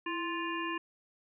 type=harmonic tone with a mistuned harmonic; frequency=349.2 Hz; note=F4; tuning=in tune; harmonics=1 / 3 / 5 / 7 / 8; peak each=-37 / -37 / -40 / -43 / -43 dBFS; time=0.06-0.78 s; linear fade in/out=5 ms; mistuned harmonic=1; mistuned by=-83 cents; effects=none